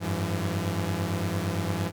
sawtooth tone cluster, 93.6 / 102.4 / 168.7 Hz, F#2 / G#2 / E3, +20 / -24 / +40 cents, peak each -27 dBFS, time 0-1.92 s, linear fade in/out 50 ms, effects none

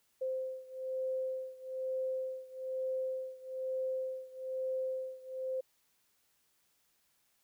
sine beating tone pair, 520 / 521.1 Hz, C5 / C5, -11 / -7 cents, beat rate 1.1 Hz, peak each -37 / -39 dBFS, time 0.21-5.61 s, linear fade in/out 10 ms, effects white hiss -74 dBFS RMS until 7.43 s

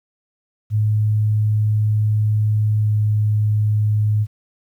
sine tone with pitch glide, 106.8 to 106.12 Hz, G#2 to G#2, +49 to +38 cents, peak -14 dBFS, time 0.7-4.27 s, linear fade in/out 50 ms, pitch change -11 cents, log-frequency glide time 2.81-2.9 s, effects 9-bit

